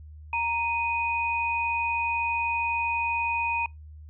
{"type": "tone pair together", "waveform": "sine", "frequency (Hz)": [932.3, 2489], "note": ["A#5", "D#7"], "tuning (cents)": [0, 0], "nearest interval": "octave + perfect fourth", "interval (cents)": 1700, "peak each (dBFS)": [-27, -27], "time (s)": [0.33, 3.66], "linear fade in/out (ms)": 2, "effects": ["noise-tail reverb RT60 0.2 s tail -26 dB re dry", "added 76 Hz sine -42 dBFS peak until 4.09 s"]}